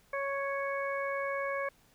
harmonic tone, 554.4 Hz, C#5, in tune, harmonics 1 / 2 / 3 / 4, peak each -34 / -37 / -39 / -40 dBFS, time 0.13-1.69 s, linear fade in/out 5 ms, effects pink hiss -65 dBFS RMS until 1.94 s

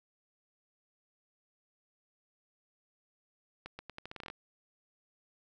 accelerating click train, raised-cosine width 0.3 ms, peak -27 dBFS, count 12, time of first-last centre 3.66-4.301 s, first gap 130 ms, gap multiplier 0.82, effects none

